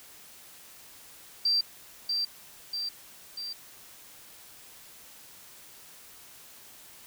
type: tone with echo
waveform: sine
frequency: 4699 Hz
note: D8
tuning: in tune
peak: -22 dBFS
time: 1.45-1.61 s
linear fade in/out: 5 ms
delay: 640 ms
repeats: 3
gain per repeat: -4 dB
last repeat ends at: 3.53 s
effects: white hiss -51 dBFS RMS until 7.06 s